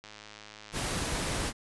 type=click train; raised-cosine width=0.2 ms; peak=-29 dBFS; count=76; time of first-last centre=0.04-0.748 s; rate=106 Hz
type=noise; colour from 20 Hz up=pink; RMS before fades=-32 dBFS; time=0.72-1.53 s; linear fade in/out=50 ms
effects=resampled to 24000 Hz